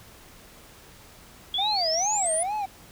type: exponential sweep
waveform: sine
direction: up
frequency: 3300 to 10020 Hz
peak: -24 dBFS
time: 1.54-2.43 s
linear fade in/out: 2 ms
type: tone with vibrato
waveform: triangle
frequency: 737 Hz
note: F#5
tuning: 7 cents flat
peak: -24 dBFS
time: 1.58-2.66 s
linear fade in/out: 10 ms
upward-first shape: sine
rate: 2.3 Hz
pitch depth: 260 cents each way
effects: pink hiss -50 dBFS RMS until 2.91 s